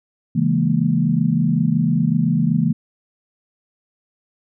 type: chord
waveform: sine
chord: A# half-diminished seventh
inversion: first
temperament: equal with one note detuned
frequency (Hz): 137.16 / 164.81 / 207.7 / 233.1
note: C#3 / E3 / G#3 / A#3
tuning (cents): -18 / 0 / 0 / 0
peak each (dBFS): -22 / -18 / -22 / -20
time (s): 0.35-2.73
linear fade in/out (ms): 10
effects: none